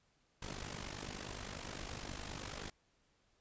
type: noise with amplitude modulation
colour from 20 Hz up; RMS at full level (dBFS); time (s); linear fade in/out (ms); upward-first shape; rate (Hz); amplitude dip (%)
pink; -42; 0.42-2.7; 5; sine; 49.7; 75
effects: pink hiss -75 dBFS RMS until 3.4 s + resampled to 16000 Hz